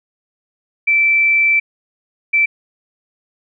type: tone bursts at uneven times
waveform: sine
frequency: 2330 Hz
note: D7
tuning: 14 cents flat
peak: -10 dBFS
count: 2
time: 0.87-1.6 / 2.33-2.46 s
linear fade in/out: 10 ms
effects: none